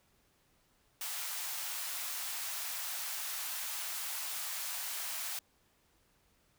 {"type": "high-pass noise", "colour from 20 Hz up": "white", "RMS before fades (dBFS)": -39, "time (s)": [1.01, 5.39], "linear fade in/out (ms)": 2, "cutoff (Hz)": 710, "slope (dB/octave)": 24, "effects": ["pink hiss -71 dBFS RMS until 6.58 s"]}